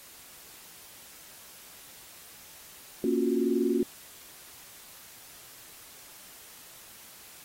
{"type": "chord", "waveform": "sine", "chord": "Gb major seventh", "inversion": "first", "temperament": "equal with one note detuned", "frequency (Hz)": [235.2, 277.2, 349.2, 370], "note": ["Bb3", "Db4", "F4", "Gb4"], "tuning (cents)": [16, 0, 0, 0], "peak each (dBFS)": -29, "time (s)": [3.04, 3.83], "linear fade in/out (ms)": 2, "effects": ["white hiss -50 dBFS RMS until 7.44 s", "AAC 48 kbps"]}